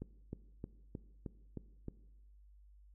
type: click train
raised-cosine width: 3 ms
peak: -29 dBFS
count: 7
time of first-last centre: 0.02-1.883 s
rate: 3.22 Hz
effects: noise-tail reverb RT60 1.0 s tail -18 dB re dry + added 50 Hz sine -58 dBFS peak until 2.94 s